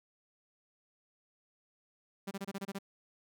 sawtooth tone bursts, 196.7 Hz, G3, 6 cents sharp, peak -33 dBFS, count 8, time 2.27-2.788 s, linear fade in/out 10 ms, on 42 ms, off 26 ms, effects none

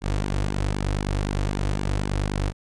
sawtooth tone with flanger, 49.63 Hz, G1, 22 cents sharp, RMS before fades -25 dBFS, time 0.01-2.53 s, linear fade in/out 50 ms, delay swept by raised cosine 1.5 to 5.2 ms, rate 3.9 Hz, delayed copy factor -0.65, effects resampled to 22050 Hz

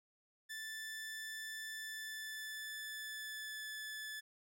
sawtooth tone with pitch glide, 1760 to 1732.8 Hz, A6 to A6, 0 to -27 cents, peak -40 dBFS, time 0.49-4.21 s, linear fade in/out 20 ms, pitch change -27 cents, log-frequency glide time 1.71-3.65 s, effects none

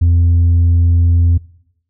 triangle tone with tanh clipping, 85.3 Hz, F2, 40 cents flat, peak -8 dBFS, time 0.01-1.38 s, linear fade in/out 10 ms, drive 7 dB, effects noise-tail reverb RT60 0.8 s tail -23 dB re dry

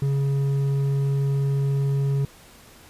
sine tone with hard clipping, 138.59 Hz, C#3, in tune, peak -21 dBFS, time 0.02-2.25 s, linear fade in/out 2 ms, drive 5 dB, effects pink hiss -49 dBFS RMS until 2.89 s + resampled to 32000 Hz

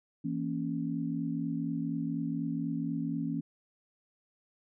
sine chord, A# diminished, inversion second, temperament equal, 164.81 / 233.1 / 277.2 Hz, E3 / A#3 / C#4, 0 / 0 / 0 cents, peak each -35 / -36 / -34 dBFS, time 0.24-3.41 s, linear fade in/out 10 ms, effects none

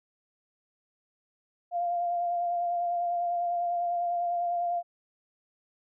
sine tone with vibrato, 697 Hz, F5, 4 cents flat, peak -26 dBFS, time 1.71-4.83 s, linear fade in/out 50 ms, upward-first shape sine, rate 10 Hz, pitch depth 21 cents each way, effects none

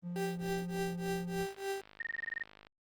triangle tone with vibrato, 174.5 Hz, F3, 1 cent flat, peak -35 dBFS, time 0.02-1.47 s, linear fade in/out 50 ms, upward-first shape triangle, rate 1.9 Hz, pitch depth 10 cents each way
35% pulse tone with tremolo, 392 Hz, G4, in tune, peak -31 dBFS, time 0.16-1.81 s, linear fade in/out 0 ms, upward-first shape triangle, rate 3.4 Hz, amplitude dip 100%
click train, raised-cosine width 0.3 ms, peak -37 dBFS, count 67, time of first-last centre 1.39-2.669 s, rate 51.6 Hz
sine tone bursts, 1848 Hz, A#6, 16 cents flat, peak -33 dBFS, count 10, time 2-2.428 s, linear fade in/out 5 ms, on 23 ms, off 22 ms
effects Opus 24 kbps

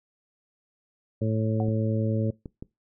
harmonic tone, 110 Hz, A2, in tune, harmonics 1 / 2 / 3 / 4 / 5, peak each -25 / -29 / -34 / -34 / -33 dBFS, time 1.21-2.31 s, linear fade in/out 10 ms
sine tone with exponential decay, 737 Hz, F#5, 7 cents flat, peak -29 dBFS, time 1.6-1.75 s, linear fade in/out 1 ms, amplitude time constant 31 ms
clicks, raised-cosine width 3 ms, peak -24 dBFS, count 3, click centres 1.684 / 2.458 / 2.625 s
effects noise-tail reverb RT60 0.2 s tail -21 dB re dry

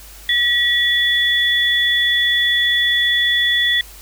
sine tone pair together, 1925 / 3430 Hz, B6 / A7, -45 / -45 cents, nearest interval minor seventh, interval 1000 cents, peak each -16 dBFS, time 0.29-3.81 s, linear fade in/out 2 ms, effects added 50 Hz sine -40 dBFS peak until 4.01 s + white hiss -41 dBFS RMS until 4.01 s

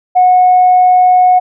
sine tone, 731 Hz, F#5, 21 cents flat, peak -3 dBFS, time 0.15-1.4 s, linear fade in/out 20 ms, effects tanh soft clip ceiling 0 dBFS

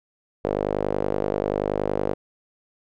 sawtooth tone with band-pass filter, 50.5 Hz, G#1, 48 cents flat, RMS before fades -25 dBFS, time 0.44-2.14 s, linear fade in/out 10 ms, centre 500 Hz, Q 2.5, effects none

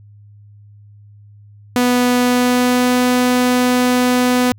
sawtooth tone with pitch glide, 246.9 to 249 Hz, B3 to B3, 0 to +14 cents, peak -8 dBFS, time 1.76-4.52 s, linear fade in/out 0 ms, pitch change +14 cents, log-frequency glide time 2.19-2.99 s, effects added 103 Hz sine -40 dBFS peak until 4.58 s

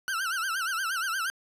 40% pulse tone with vibrato, 1444 Hz, F#6, 43 cents flat, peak -27 dBFS, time 0.08-1.3 s, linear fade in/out 0 ms, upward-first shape sine, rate 8.5 Hz, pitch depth 170 cents each way, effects resampled to 32000 Hz + 10-bit

